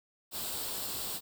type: noise with comb filter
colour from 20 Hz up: white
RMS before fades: -37 dBFS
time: 0.31-1.21 s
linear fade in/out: 50 ms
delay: 0.24 ms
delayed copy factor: +0.55
effects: none